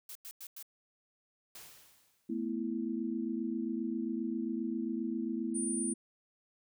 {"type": "noise bursts", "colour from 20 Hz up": "blue", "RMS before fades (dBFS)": -46, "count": 4, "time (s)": [0.09, 0.627], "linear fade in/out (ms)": 2, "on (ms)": 63, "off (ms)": 95}
{"type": "noise with exponential decay", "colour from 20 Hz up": "white", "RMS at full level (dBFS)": -48, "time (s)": [1.55, 2.52], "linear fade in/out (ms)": 2, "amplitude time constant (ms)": 210}
{"type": "chord", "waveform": "sine", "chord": "A suspended second", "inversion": "none", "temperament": "just", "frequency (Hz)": [220, 247.5, 330], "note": ["A3", "B3", "E4"], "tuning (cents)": [0, 4, 2], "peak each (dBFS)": -37, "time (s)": [2.29, 5.94], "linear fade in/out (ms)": 10}
{"type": "tone", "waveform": "sine", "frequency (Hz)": 9330, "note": "D9", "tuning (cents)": -12, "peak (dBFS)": -35, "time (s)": [5.54, 5.94], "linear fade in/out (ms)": 20}
{"effects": []}